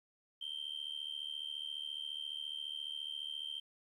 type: tone with amplitude modulation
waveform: sine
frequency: 3136 Hz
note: G7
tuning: in tune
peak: -34 dBFS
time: 0.41-3.6 s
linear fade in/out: 10 ms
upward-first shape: sine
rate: 74.5 Hz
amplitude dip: 95%
effects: tanh soft clip ceiling -35 dBFS + 12-bit